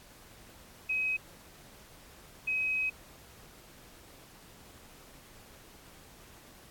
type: tone bursts at uneven times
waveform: sine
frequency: 2536 Hz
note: D#7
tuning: 32 cents sharp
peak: -28 dBFS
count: 2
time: 0.89-1.17 / 2.47-2.9 s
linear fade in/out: 10 ms
effects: pink hiss -55 dBFS RMS until 6.7 s + AAC 64 kbps